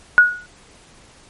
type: tone with exponential decay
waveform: sine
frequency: 1456 Hz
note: F#6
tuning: 28 cents flat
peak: -3 dBFS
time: 0.18-0.46 s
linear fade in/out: 0 ms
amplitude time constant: 60 ms
effects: pink hiss -48 dBFS RMS until 1.29 s + MP3 48 kbps